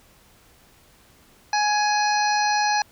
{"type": "harmonic tone", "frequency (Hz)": 836, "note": "G#5", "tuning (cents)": 11, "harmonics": [1, 2, 3, 5, 6, 7], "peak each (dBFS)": [-20, -26, -31, -29, -34, -32], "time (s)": [1.53, 2.82], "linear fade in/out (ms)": 2, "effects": ["pink hiss -55 dBFS RMS until 2.91 s"]}